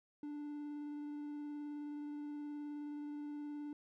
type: tone with vibrato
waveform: triangle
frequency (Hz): 293.9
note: D4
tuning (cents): +1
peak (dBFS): -40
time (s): 0.23-3.73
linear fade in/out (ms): 2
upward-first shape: sine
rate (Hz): 19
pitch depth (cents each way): 12
effects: none